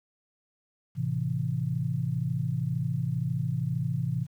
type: chord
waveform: sine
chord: A minor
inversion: none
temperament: just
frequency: 110 / 132 / 165 Hz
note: A2 / C3 / E3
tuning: 0 / +16 / +2 cents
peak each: -33 / -29 / -31 dBFS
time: 0.95-4.27 s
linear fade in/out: 50 ms
effects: 10-bit